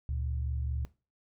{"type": "tone pair together", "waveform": "sine", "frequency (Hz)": [71.96, 116.54], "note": ["D2", "A#2"], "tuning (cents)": [-35, 0], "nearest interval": "minor sixth", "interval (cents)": 835, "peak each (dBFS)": [-31, -38], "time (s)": [0.09, 0.85], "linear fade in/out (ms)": 0, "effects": ["noise-tail reverb RT60 0.3 s tail -18 dB re dry"]}